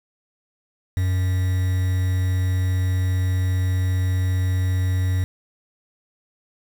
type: tone with quantisation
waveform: triangle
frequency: 92.5 Hz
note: F#2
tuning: in tune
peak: -16 dBFS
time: 0.97-5.24 s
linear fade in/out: 0 ms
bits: 6
effects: none